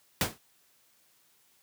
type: noise with exponential decay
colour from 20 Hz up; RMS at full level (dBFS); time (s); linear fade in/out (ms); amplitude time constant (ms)
pink; -21; 0.21-0.38; 2; 35
effects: white hiss -66 dBFS RMS until 1.62 s + high-pass 80 Hz 12 dB/octave